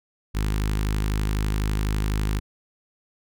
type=tone with notch filter; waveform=sawtooth; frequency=52 Hz; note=G#1; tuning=3 cents sharp; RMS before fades=-24 dBFS; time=0.34-2.4 s; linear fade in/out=20 ms; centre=610 Hz; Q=1; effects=none